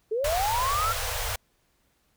sine linear sweep, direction up, 415.3 to 1384 Hz, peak -24 dBFS, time 0.11-0.93 s, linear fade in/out 10 ms
pink band-stop noise, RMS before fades -30 dBFS, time 0.24-1.36 s, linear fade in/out 5 ms, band 110 to 470 Hz, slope 96 dB/octave
effects pink hiss -69 dBFS RMS until 2.16 s

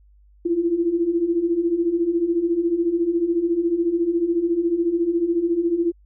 sine beating tone pair, 329.6 / 343.6 Hz, E4 / F4, 0 / -28 cents, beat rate 14 Hz, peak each -24 / -19 dBFS, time 0.45-5.92 s, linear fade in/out 10 ms, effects added 50 Hz sine -50 dBFS peak until 6.05 s

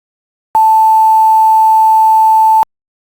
sine tone with quantisation, 880 Hz, A5, in tune, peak -4 dBFS, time 0.55-2.63 s, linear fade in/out 0 ms, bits 5, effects Opus 48 kbps

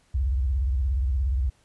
sine tone with vibrato, 65.41 Hz, C2, in tune, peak -21 dBFS, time 0.14-1.5 s, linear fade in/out 10 ms, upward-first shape sine, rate 17 Hz, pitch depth 240 cents each way, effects pink hiss -63 dBFS RMS until 1.64 s + resampled to 24000 Hz

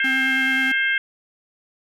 harmonic tone, 531 Hz, C5, 25 cents sharp, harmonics 3 / 4 / 5 / 6, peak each -20 / -22 / -30 / -30 dBFS, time 0-0.98 s, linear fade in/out 2 ms
square tone with vibrato, 261.6 Hz, C4, in tune, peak -27 dBFS, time 0.04-0.72 s, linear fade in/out 5 ms, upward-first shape sine, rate 9.4 Hz, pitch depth 17 cents each way
effects none

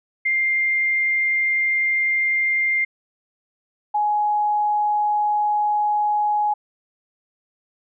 sine tone pair in turn, 2104 / 837.4 Hz, C7 / G#5, +9 / +14 cents, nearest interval octave + major third, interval 1595 cents, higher first, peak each -17 dBFS, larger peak neither, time 0.25-2.85 / 3.94-6.54 s, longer neither, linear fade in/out 10 ms, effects none

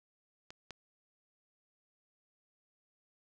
clicks, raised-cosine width 0.2 ms, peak -30 / -27 dBFS, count 2, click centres 0.505 / 0.707 s, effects none

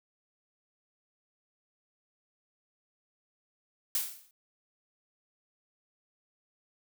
blue noise with exponential decay, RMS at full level -27 dBFS, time 3.95-4.31 s, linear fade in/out 2 ms, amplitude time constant 77 ms, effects none

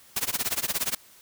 white noise with tremolo, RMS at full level -25 dBFS, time 0.16-0.95 s, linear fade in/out 5 ms, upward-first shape sine, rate 17 Hz, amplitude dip 95%, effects white hiss -54 dBFS RMS until 1.21 s

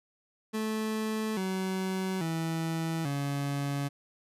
30% pulse tone with pitch steps, 217.9 / 188.6 / 163.24 / 141.29 Hz, A3 / F#3 / E3 / C#3, -17 / +33 / -17 / +33 cents, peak -27 dBFS, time 0.53-3.89 s, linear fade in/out 20 ms, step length 840 ms, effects resampled to 32000 Hz

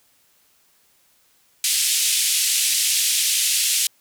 white band-pass noise, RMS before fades -20 dBFS, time 1.64-3.87 s, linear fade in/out 2 ms, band 2500 to 11000 Hz, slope 24 dB/octave, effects white hiss -60 dBFS RMS until 4 s

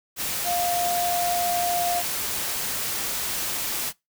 sine tone in noise, 703 Hz, F5, 11 cents sharp, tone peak -23 dBFS, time 0.44-2.03 s, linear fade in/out 50 ms, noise white, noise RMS -28 dBFS, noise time 0.16-3.93 s, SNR +2 dB, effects noise-tail reverb RT60 0.2 s tail -23 dB re dry

